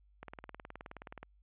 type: click train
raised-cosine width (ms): 0.5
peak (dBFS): -30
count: 20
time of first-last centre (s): 0.23-1.23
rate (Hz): 19
effects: added 50 Hz sine -63 dBFS peak until 1.42 s + resampled to 8000 Hz